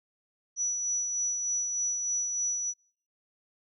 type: tone with tremolo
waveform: sine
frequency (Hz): 5900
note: F#8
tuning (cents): -6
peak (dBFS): -26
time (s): 0.56-2.74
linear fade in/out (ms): 50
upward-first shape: sine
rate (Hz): 3.3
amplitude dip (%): 35
effects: noise-tail reverb RT60 0.5 s tail -24 dB re dry